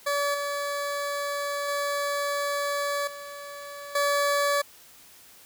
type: tone with level steps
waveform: 20% pulse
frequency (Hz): 572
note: D5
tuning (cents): -46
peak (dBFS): -19 / -23 / -21 / -33 / -17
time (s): 0.06-4.62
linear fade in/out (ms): 10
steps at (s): 0.34 / 1.68 / 3.07 / 3.95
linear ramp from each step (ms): 5
effects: white hiss -52 dBFS RMS until 5.45 s